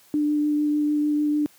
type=tone with vibrato; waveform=sine; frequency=297.4 Hz; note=D4; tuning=22 cents sharp; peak=-19 dBFS; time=0.14-1.46 s; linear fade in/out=0 ms; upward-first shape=triangle; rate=6.7 Hz; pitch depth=12 cents each way; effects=white hiss -55 dBFS RMS until 1.58 s + high-pass 100 Hz 12 dB/octave